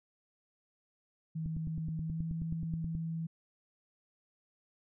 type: tone with pitch glide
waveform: sine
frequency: 160 to 163.46 Hz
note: D#3 to E3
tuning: +49 to -14 cents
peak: -34 dBFS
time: 1.35-3.27 s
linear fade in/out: 10 ms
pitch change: +37 cents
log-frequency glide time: 2.01-2.25 s
type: click train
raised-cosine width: 5 ms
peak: -27 dBFS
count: 15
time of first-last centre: 1.46-2.951 s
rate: 9.39 Hz
effects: none